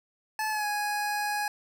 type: tone with pitch glide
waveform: 25% pulse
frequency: 865 to 830.7 Hz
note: A5 to G#5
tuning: -30 to 0 cents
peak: -24 dBFS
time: 0.39-1.48 s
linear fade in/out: 2 ms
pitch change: -70 cents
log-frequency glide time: 0.5-0.66 s
effects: none

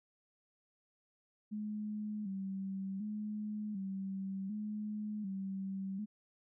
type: tone with vibrato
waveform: sine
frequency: 202 Hz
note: G#3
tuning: 48 cents flat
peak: -37 dBFS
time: 1.51-6.06 s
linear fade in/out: 20 ms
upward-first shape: square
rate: 0.67 Hz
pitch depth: 78 cents each way
effects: none

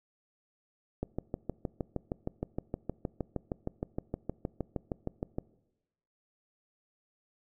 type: click train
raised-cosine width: 2 ms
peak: -19 dBFS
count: 29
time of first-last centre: 1.03-5.385 s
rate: 6.43 Hz
effects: noise-tail reverb RT60 1.0 s tail -22 dB re dry

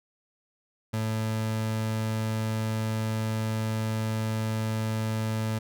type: tone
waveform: 30% pulse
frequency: 110 Hz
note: A2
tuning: in tune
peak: -24 dBFS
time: 0.93-5.59 s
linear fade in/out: 10 ms
effects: none

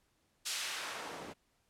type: noise with band-pass filter sweep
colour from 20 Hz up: white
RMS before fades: -41 dBFS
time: 0.45-1.34 s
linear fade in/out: 20 ms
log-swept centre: 4900 to 260 Hz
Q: 0.73
effects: pink hiss -75 dBFS RMS until 1.69 s + low-pass 12000 Hz 12 dB/octave

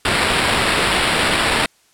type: noise with sample-and-hold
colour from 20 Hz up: white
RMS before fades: -17 dBFS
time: 0.05-1.66 s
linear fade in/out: 2 ms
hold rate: 6300 Hz
effects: white hiss -56 dBFS RMS until 1.93 s + low-pass 10000 Hz 12 dB/octave

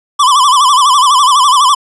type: tone with vibrato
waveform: square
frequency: 1080 Hz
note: C#6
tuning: 45 cents flat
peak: -6 dBFS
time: 0.19-1.75 s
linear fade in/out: 10 ms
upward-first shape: sine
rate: 12 Hz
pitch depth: 150 cents each way
effects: resampled to 24000 Hz + 8-bit

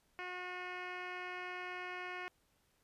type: tone with low-pass filter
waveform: 10% pulse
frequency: 361.8 Hz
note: F#4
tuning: 39 cents flat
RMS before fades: -44 dBFS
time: 0.19-2.28 s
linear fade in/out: 0 ms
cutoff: 2600 Hz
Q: 2.1
effects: pink hiss -75 dBFS RMS until 2.83 s + resampled to 32000 Hz

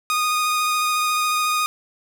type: tone with vibrato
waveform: sawtooth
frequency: 1235 Hz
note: D#6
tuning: 13 cents flat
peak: -15 dBFS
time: 0.1-1.66 s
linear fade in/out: 0 ms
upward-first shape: sine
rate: 14 Hz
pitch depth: 11 cents each way
effects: none

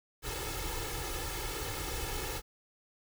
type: noise with comb filter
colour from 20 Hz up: pink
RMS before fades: -37 dBFS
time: 0.22-2.42 s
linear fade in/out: 50 ms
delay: 2.3 ms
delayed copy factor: +0.95
effects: none

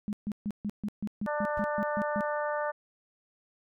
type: tone bursts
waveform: sine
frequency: 207.7 Hz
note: G#3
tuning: in tune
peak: -29 dBFS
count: 12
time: 0.08-2.208 s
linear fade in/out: 0 ms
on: 49 ms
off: 140 ms
type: harmonic tone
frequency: 297.3 Hz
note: D4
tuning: 21 cents sharp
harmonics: 2 / 3 / 4 / 5 / 6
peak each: -31 / -35 / -37 / -39 / -41 dBFS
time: 1.26-2.72 s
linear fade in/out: 20 ms
type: noise with exponential decay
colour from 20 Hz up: brown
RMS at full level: -42 dBFS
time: 1.57-1.74 s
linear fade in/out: 2 ms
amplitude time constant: 36 ms
effects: none

